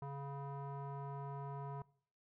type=tone with low-pass filter; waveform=square; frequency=139.8 Hz; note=C#3; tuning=15 cents sharp; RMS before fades=-45 dBFS; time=0.02-1.82 s; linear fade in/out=2 ms; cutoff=990 Hz; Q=3.4; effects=noise-tail reverb RT60 0.6 s tail -22 dB re dry